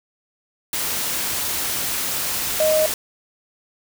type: tone in noise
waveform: sine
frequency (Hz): 622.3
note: D#5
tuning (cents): 0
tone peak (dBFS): -15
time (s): 2.6-2.86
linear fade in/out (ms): 2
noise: white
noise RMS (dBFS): -24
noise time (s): 0.73-2.94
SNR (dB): +6
effects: none